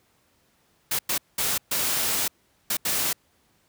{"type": "noise bursts at uneven times", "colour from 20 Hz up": "white", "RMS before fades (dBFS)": -25, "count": 6, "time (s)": [[0.91, 0.99], [1.09, 1.18], [1.38, 1.58], [1.71, 2.28], [2.7, 2.77], [2.85, 3.13]], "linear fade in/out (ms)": 5, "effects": ["pink hiss -65 dBFS RMS until 3.68 s", "high-pass 60 Hz 12 dB/octave"]}